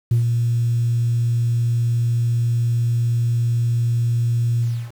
sine tone with ADSR envelope, 117.8 Hz, A#2, 19 cents sharp, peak -10 dBFS, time 0.11-4.92 s, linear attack 6 ms, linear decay 110 ms, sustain -5 dB, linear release 300 ms, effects tanh soft clip ceiling -11 dBFS + 7-bit

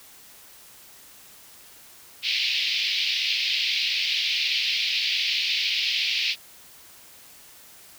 pink band-pass noise, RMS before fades -25 dBFS, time 2.22-6.36 s, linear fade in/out 50 ms, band 2300 to 4900 Hz, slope 48 dB/octave, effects white hiss -49 dBFS RMS until 7.98 s

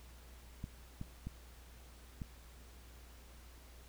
clicks, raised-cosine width 5 ms, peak -29 dBFS, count 4, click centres 0.641 / 1.014 / 1.27 / 2.218 s, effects added 60 Hz sine -55 dBFS peak until 3.88 s + pink hiss -61 dBFS RMS until 3.88 s

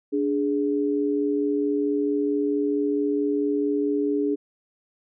sine tone pair together, 290.8 / 415.3 Hz, D4 / G#4, -17 / 0 cents, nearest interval tritone, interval 617 cents, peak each -23 / -24 dBFS, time 0.12-4.36 s, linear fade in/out 20 ms, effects none

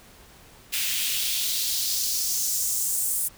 white noise with high-pass filter sweep, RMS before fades -26 dBFS, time 0.72-3.29 s, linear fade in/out 20 ms, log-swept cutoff 2400 to 9400 Hz, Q 2.1, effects pink hiss -51 dBFS RMS until 3.37 s

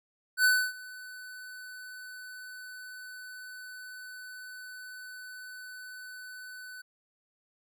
square tone with ADSR envelope, 1503 Hz, F#6, 27 cents sharp, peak -20 dBFS, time 0.37-6.82 s, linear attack 76 ms, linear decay 280 ms, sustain -23 dB, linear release 11 ms, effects none

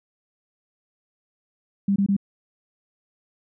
sine tone bursts, 198.5 Hz, G3, 22 cents sharp, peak -17 dBFS, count 3, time 1.88-2.166 s, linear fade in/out 5 ms, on 80 ms, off 23 ms, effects none

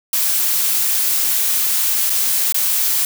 blue noise with dropouts, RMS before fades -17 dBFS, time 0.13-3.05 s, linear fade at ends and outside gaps 2 ms, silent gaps 2.097-2.101 / 2.524-2.544 s, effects none

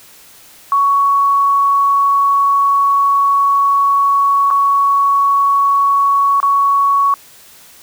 sine tone with dropouts, 1117 Hz, C#6, 13 cents sharp, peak -9 dBFS, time 0.72-7.14 s, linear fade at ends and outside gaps 1 ms, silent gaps 4.504-4.51 / 6.402-6.429 s, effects white hiss -42 dBFS RMS until 7.82 s

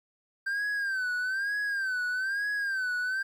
triangle tone with vibrato, 1568 Hz, G6, in tune, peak -26 dBFS, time 0.46-3.23 s, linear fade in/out 10 ms, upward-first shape sine, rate 1.1 Hz, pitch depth 110 cents each way, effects 11-bit

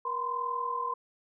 sine tone cluster, 476.6 / 999 / 1040 Hz, A#4 / B5 / C6, +38 / +20 / -11 cents, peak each -40 / -36 / -31 dBFS, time 0.05-0.94 s, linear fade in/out 5 ms, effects none

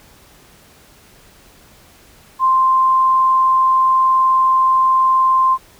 sine tone, 1046.5 Hz, C6, in tune, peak -10 dBFS, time 2.39-5.58 s, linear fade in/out 50 ms, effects pink hiss -47 dBFS RMS until 5.79 s

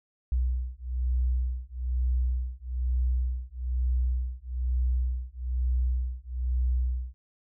sine beating tone pair, 61.74 / 62.84 Hz, B1 / B1, 0 / +31 cents, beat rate 1.1 Hz, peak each -28 dBFS, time 0.32-7.14 s, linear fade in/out 0 ms, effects none

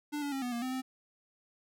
square tone with pitch steps, 294.9 / 285.9 / 269.9 / 246.1 / 236.3 / 257 / 259.8 Hz, D4 / D4 / C#4 / B3 / A#3 / C4 / C4, +7 / -46 / -46 / -6 / +24 / -31 / -12 cents, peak -34 dBFS, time 0.12-0.82 s, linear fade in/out 20 ms, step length 100 ms, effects none

